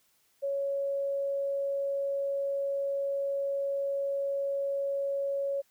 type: tone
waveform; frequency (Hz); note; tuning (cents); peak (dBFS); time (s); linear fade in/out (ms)
sine; 556; C#5; +5; -28; 0.42-5.62; 20
effects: white hiss -69 dBFS RMS until 5.7 s